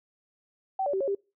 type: tone with pitch steps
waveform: sine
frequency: 767 / 572 / 384.7 / 550 / 397.1 Hz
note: G5 / D5 / G4 / C#5 / G4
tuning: -38 / -46 / -33 / -14 / +22 cents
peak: -25 dBFS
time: 0.79-1.15 s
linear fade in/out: 5 ms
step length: 72 ms
effects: noise-tail reverb RT60 0.3 s tail -25 dB re dry